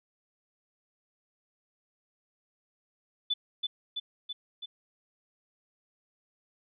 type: tone with echo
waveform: sine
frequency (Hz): 3493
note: A7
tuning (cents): -13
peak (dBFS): -25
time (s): 3.3-3.34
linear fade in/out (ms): 10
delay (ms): 330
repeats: 4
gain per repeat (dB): -3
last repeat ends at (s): 4.66
effects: none